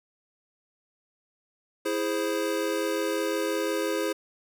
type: chord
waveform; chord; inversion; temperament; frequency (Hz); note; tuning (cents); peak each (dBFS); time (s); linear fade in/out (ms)
square; E augmented; none; equal; 329.6 / 415.3 / 523.3; E4 / G#4 / B#4; 0 / 0 / 0; -31; 1.85-4.13; 10
effects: none